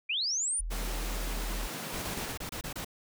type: linear sweep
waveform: sine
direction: up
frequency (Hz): 2288 to 9740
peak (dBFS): -28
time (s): 0.09-0.61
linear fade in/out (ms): 10
type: tone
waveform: sine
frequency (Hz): 41.04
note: E1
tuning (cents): -7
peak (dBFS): -32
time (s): 0.59-1.68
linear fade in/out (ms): 20
type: high-pass noise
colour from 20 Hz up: pink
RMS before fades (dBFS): -39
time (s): 0.7-2.33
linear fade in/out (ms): 20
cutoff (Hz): 140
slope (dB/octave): 24
type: noise bursts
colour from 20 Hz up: pink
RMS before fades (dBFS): -38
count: 8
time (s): 1.93-2.847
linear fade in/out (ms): 5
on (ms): 91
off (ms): 27
effects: none